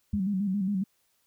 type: tone with vibrato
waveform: sine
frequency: 196 Hz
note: G3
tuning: in tune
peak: -25 dBFS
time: 0.13-0.84 s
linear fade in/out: 10 ms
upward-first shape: square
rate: 7.3 Hz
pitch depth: 78 cents each way
type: tone with exponential decay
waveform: sine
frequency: 82.4 Hz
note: E2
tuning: in tune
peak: -26 dBFS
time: 0.13-0.22 s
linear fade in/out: 5 ms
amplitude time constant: 18 ms
effects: white hiss -71 dBFS RMS until 1.26 s